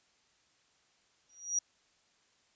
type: tone with exponential growth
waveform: sine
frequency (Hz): 5760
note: F#8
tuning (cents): -47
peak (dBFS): -25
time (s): 1.29-1.59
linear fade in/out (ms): 5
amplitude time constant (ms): 64
effects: white hiss -70 dBFS RMS until 2.55 s + resampled to 16000 Hz